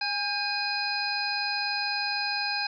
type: harmonic tone with a mistuned harmonic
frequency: 827 Hz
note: G#5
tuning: 8 cents flat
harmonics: 1 / 2 / 3 / 5 / 6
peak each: -33 / -33 / -33 / -33 / -33 dBFS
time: 0.01-2.67 s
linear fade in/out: 5 ms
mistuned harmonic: 2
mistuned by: -56 cents
effects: none